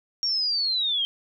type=linear sweep; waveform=sine; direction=down; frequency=5600 to 3136 Hz; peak=-22 dBFS; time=0.23-1.05 s; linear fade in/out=0 ms; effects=none